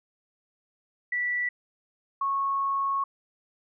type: tone pair in turn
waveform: sine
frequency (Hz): 1960 / 1100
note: B6 / C#6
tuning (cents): -14 / -14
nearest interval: minor seventh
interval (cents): 1000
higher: first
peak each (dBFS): -25 / -24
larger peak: second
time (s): 1.12-1.49 / 2.21-3.04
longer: second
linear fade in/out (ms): 5
effects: none